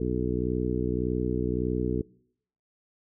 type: harmonic tone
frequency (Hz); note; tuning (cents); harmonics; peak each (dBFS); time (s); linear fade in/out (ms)
61.74; B1; 0; 1 / 2 / 3 / 4 / 5 / 6 / 7; -33 / -33 / -33 / -33 / -33 / -33 / -33; 0-2.02; 5
effects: noise-tail reverb RT60 0.7 s tail -24 dB re dry